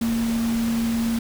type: tone in noise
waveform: sine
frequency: 230 Hz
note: A#3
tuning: 23 cents flat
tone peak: -20 dBFS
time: 0.01-1.19 s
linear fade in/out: 5 ms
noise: pink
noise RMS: -33 dBFS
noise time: 0.01-1.19 s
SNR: +10 dB
effects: none